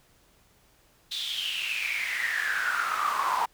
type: noise with high-pass filter sweep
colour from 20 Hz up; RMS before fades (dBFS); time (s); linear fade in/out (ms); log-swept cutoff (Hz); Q
brown; -29; 1.11-3.46; 10; 3700 to 940; 9.8
effects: pink hiss -62 dBFS RMS until 3.53 s